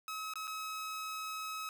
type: tone with dropouts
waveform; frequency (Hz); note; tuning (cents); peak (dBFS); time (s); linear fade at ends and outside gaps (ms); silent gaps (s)
sawtooth; 1281; E6; -50; -35; 0.08-1.69; 1; 0.337-0.356 / 0.472-0.477
effects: none